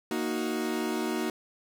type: chord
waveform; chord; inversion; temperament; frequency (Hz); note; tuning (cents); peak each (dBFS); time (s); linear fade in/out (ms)
40% pulse; D# minor; second; equal; 233.1 / 311.1 / 370; A#3 / D#4 / F#4; 0 / 0 / 0; -32; 0.11-1.3; 2
effects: none